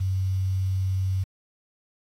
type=tone with quantisation; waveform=sine; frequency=94.6 Hz; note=F#2; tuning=39 cents sharp; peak=-22 dBFS; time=0-1.24 s; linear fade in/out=10 ms; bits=8; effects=AAC 48 kbps